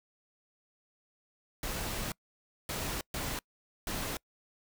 pink noise bursts at uneven times, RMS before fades -36 dBFS, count 4, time 1.63-2.12 / 2.69-3.01 / 3.14-3.39 / 3.87-4.17 s, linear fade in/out 2 ms, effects noise-tail reverb RT60 0.1 s tail -26 dB re dry

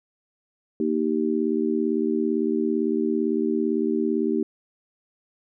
sine chord, Eb major, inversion second, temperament just, 233.3 / 311.1 / 388.9 Hz, Bb3 / Eb4 / G4, +2 / 0 / -14 cents, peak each -25 dBFS, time 0.8-4.43 s, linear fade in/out 2 ms, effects none

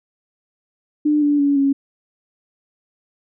sine tone with pitch steps, 298.8 / 291.1 / 283.7 / 276.4 Hz, D4 / D4 / C#4 / C#4, +30 / -15 / +40 / -5 cents, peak -13 dBFS, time 1.05-1.73 s, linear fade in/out 10 ms, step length 170 ms, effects none

